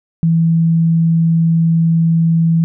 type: tone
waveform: sine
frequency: 164.81 Hz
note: E3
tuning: in tune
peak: -9 dBFS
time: 0.23-2.64 s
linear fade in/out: 0 ms
effects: none